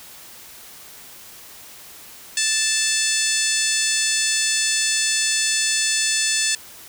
harmonic tone with a mistuned harmonic, 880 Hz, A5, in tune, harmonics 2 / 3 / 4 / 5 / 6 / 7 / 8 / 9 / 10, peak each -27 / -27 / -27 / -27 / -27 / -27 / -27 / -27 / -27 dBFS, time 2.37-6.55 s, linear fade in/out 2 ms, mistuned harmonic 6, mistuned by -22 cents, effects white hiss -42 dBFS RMS until 6.88 s

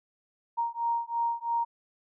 sine beating tone pair, 932.3 / 935.3 Hz, A#5 / A#5, 0 / +6 cents, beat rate 3 Hz, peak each -30 dBFS, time 0.57-1.65 s, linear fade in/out 20 ms, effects none

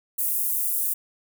pink high-pass noise, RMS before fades -25 dBFS, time 0.18-0.94 s, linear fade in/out 10 ms, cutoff 11000 Hz, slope 24 dB/octave, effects none

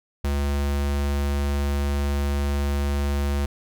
square tone, 71 Hz, C#2, 42 cents sharp, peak -22 dBFS, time 0.24-3.46 s, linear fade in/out 5 ms, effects none

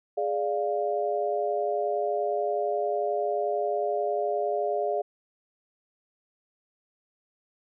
sine chord, D diminished, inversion second, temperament equal, 415.3 / 587.3 / 698.5 Hz, Ab4 / D5 / F5, 0 / 0 / 0 cents, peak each -29 dBFS, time 0.17-5.02 s, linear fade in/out 10 ms, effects none

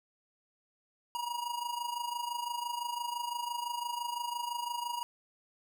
square tone with amplitude modulation, 956 Hz, A#5, 43 cents sharp, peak -32 dBFS, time 1.15-5.03 s, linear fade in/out 0 ms, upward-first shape sine, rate 25.9 Hz, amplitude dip 70%, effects none

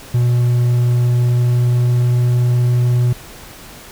triangle tone with pitch glide, 121.5 to 122.42 Hz, B2 to B2, -28 to -15 cents, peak -9 dBFS, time 0.14-3.13 s, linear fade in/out 5 ms, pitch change +13 cents, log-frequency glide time 0.43-2.41 s, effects pink hiss -37 dBFS RMS until 3.91 s

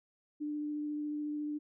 sine tone with vibrato, 297.7 Hz, D4, 24 cents sharp, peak -34 dBFS, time 0.4-1.59 s, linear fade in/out 20 ms, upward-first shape triangle, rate 14 Hz, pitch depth 11 cents each way, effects none

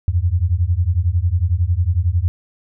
sine beating tone pair, 82.41 / 93.41 Hz, E2 / F#2, 0 / +17 cents, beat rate 11 Hz, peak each -17 / -17 dBFS, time 0.08-2.28 s, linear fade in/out 0 ms, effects none

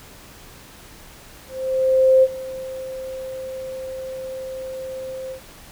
sine tone with ADSR envelope, 523.3 Hz, C5, in tune, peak -9 dBFS, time 1.48-5.41 s, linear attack 750 ms, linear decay 43 ms, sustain -19 dB, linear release 94 ms, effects pink hiss -44 dBFS RMS until 5.71 s

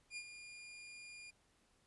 sawtooth tone with ADSR envelope, 2417 Hz, D7, 49 cents sharp, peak -39 dBFS, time 0.1-1.31 s, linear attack 68 ms, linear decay 64 ms, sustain -9 dB, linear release 14 ms, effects pink hiss -74 dBFS RMS until 1.86 s + resampled to 24000 Hz

